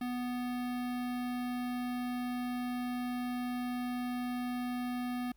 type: tone with notch filter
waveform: square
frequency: 246.9 Hz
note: B3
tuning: in tune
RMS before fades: -36 dBFS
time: 0.01-5.32 s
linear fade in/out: 5 ms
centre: 6900 Hz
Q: 0.83
effects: added 50 Hz sine -62 dBFS peak until 5.36 s + pink hiss -75 dBFS RMS until 5.36 s